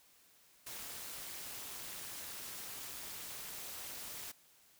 white noise with amplitude modulation, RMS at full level -43 dBFS, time 0.66-4.32 s, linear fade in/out 10 ms, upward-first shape sine, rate 234 Hz, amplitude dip 70%, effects white hiss -66 dBFS RMS until 4.79 s

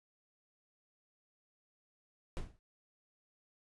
brown noise with exponential decay, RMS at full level -33 dBFS, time 2.37-2.59 s, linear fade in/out 0 ms, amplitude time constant 46 ms, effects noise-tail reverb RT60 0.1 s tail -24 dB re dry + resampled to 24000 Hz

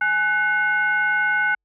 sine tone with frequency modulation, 1495 Hz, F#6, 17 cents sharp, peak -17 dBFS, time 0.01-1.55 s, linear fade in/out 5 ms, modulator 657 Hz, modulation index 0.68, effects added 50 Hz sine -51 dBFS peak until 1.64 s + high-pass 300 Hz 12 dB/octave

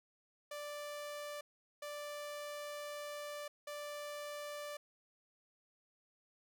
sawtooth tone bursts at uneven times, 587.3 Hz, D5, in tune, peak -39 dBFS, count 3, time 0.51-1.41 / 1.82-3.48 / 3.67-4.77 s, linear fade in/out 5 ms, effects none

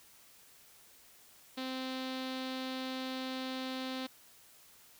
sawtooth tone with low-pass filter, 260 Hz, C4, 11 cents flat, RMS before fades -39 dBFS, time 1.57-4.07 s, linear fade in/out 10 ms, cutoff 4000 Hz, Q 3.5, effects white hiss -60 dBFS RMS until 4.99 s

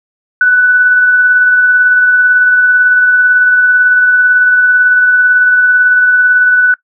sine tone with tremolo, 1489 Hz, F#6, 11 cents sharp, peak -3 dBFS, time 0.41-6.74 s, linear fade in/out 2 ms, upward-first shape sine, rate 18 Hz, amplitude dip 25%, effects noise-tail reverb RT60 0.1 s tail -22 dB re dry

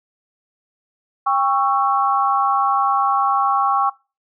sine chord, C# diminished, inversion second, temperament just, 798.3 / 1108.7 / 1330.5 Hz, G5 / C#6 / E6, +31 / 0 / +16 cents, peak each -19 / -17 / -23 dBFS, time 1.26-3.9 s, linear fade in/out 10 ms, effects noise-tail reverb RT60 0.3 s tail -23 dB re dry

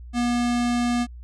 square tone, 240.8 Hz, B3, 44 cents flat, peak -21 dBFS, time 0.13-1.07 s, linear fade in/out 50 ms, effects added 60 Hz sine -37 dBFS peak until 1.23 s + resampled to 22050 Hz

